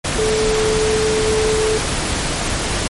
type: tone in noise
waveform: sine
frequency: 434.4 Hz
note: A4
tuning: 22 cents flat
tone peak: -15 dBFS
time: 0.18-1.78 s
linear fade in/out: 10 ms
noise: pink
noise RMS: -20 dBFS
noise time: 0.04-2.88 s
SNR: +2 dB
effects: MP3 48 kbps